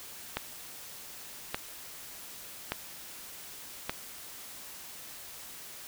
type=click train; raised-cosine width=0.3 ms; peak=-14 dBFS; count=4; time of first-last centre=0.37-3.895 s; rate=0.851 Hz; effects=white hiss -46 dBFS RMS until 5.87 s